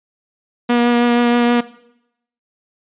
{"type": "tone with vibrato", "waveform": "sawtooth", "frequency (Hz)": 239.7, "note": "A#3", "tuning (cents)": 48, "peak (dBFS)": -8, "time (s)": [0.69, 1.61], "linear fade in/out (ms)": 10, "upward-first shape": "triangle", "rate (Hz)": 6.3, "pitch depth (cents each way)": 15, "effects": ["noise-tail reverb RT60 0.8 s tail -18 dB re dry", "resampled to 8000 Hz"]}